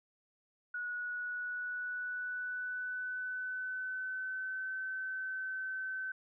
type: tone with pitch glide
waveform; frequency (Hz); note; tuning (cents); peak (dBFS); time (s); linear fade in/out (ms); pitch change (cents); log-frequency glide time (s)
sine; 1461 to 1530.1; F#6 to G6; -22 to -42; -36; 0.74-6.12; 5; +80; 0.95-4.73
effects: none